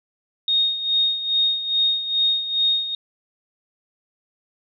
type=tone with tremolo; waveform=sine; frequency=3714 Hz; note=A#7; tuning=7 cents flat; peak=-15 dBFS; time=0.48-2.95 s; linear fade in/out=2 ms; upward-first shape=sine; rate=2.4 Hz; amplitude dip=70%; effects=none